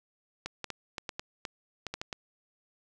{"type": "clicks", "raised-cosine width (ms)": 0.2, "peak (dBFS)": -18, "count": 11, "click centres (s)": [0.46, 0.643, 0.703, 0.982, 1.092, 1.195, 1.452, 1.867, 1.94, 2.015, 2.128], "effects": []}